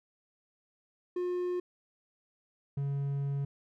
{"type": "tone pair in turn", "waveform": "triangle", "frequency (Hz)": [357.9, 140], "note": ["F4", "C#3"], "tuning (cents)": [42, 18], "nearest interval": "octave + major third", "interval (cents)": 1624, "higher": "first", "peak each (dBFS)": -28, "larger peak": "neither", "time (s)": [[1.16, 1.6], [2.77, 3.45]], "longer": "second", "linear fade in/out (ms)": 5, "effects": []}